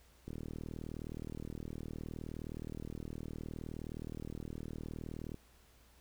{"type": "click train", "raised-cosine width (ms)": 3, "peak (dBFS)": -30, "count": 200, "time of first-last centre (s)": [0.28, 5.344], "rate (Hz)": 39.3, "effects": ["added 60 Hz sine -64 dBFS peak until 6 s", "pink hiss -66 dBFS RMS until 6 s"]}